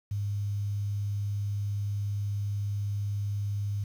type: tone with quantisation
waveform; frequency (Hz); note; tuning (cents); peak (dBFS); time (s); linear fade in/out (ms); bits
sine; 101.7; G#2; -36; -28; 0.11-3.84; 5; 9
effects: none